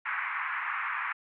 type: band-pass noise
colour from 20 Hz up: pink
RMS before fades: -33 dBFS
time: 0.05-1.13 s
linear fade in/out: 10 ms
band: 1000 to 2300 Hz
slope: 48 dB/octave
effects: none